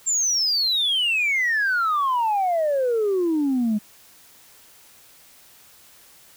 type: exponential sweep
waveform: sine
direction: down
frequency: 7440 to 204.9 Hz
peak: -17 dBFS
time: 0.06-3.79 s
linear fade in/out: 20 ms
effects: tanh soft clip ceiling -16 dBFS + white hiss -51 dBFS RMS until 6.36 s